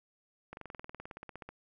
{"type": "slowing click train", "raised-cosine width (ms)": 0.5, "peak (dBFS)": -29, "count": 19, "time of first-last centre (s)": [0.53, 1.49], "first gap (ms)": 41, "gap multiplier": 1.03, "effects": []}